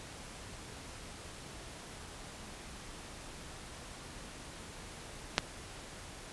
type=clicks; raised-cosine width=0.2 ms; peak=-7 / -30 dBFS; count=2; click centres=5.381 / 5.388 s; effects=pink hiss -48 dBFS RMS until 6.32 s + resampled to 24000 Hz